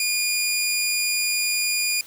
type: tone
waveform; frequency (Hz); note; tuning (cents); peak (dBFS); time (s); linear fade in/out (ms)
15% pulse; 2430; D#7; -42; -14; 0-2.01; 2
effects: white hiss -46 dBFS RMS until 2.06 s